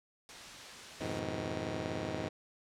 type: noise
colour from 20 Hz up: white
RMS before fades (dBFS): -47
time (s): 0.29-1.19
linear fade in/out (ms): 0
type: chord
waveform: 10% pulse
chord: F half-diminished seventh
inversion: none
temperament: just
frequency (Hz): 87.31 / 104.77 / 125.72 / 157.15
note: F2 / Ab2 / Cb3 / Eb3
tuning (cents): 0 / +16 / +31 / +18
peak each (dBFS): -34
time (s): 1-2.29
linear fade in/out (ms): 10
effects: low-pass 6000 Hz 12 dB/octave